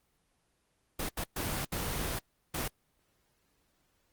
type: noise bursts at uneven times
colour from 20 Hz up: pink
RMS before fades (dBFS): -34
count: 5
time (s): 0.99-1.09 / 1.17-1.24 / 1.36-1.65 / 1.72-2.19 / 2.54-2.68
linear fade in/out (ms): 5
effects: pink hiss -74 dBFS RMS until 4.12 s + Opus 24 kbps